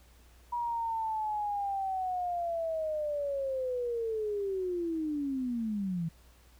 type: linear sweep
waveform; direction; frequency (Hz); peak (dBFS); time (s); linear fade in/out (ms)
sine; down; 964 to 159.5; -30; 0.52-6.09; 10
effects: added 60 Hz sine -57 dBFS peak until 6.59 s + pink hiss -63 dBFS RMS until 6.59 s